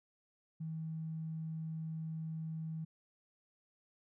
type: tone with tanh clipping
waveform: triangle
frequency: 160 Hz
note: D#3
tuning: 49 cents sharp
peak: -38 dBFS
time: 0.6-2.85 s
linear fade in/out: 10 ms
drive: 3 dB
effects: none